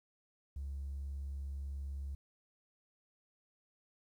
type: tone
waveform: triangle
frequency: 69.3 Hz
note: C#2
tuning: in tune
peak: -35 dBFS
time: 0.56-2.15 s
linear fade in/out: 5 ms
effects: tanh soft clip ceiling -36 dBFS + 12-bit